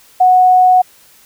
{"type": "tone", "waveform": "sine", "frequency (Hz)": 736, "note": "F#5", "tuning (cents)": -9, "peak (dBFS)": -5, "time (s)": [0.2, 0.82], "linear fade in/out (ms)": 10, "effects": ["white hiss -46 dBFS RMS until 1.25 s"]}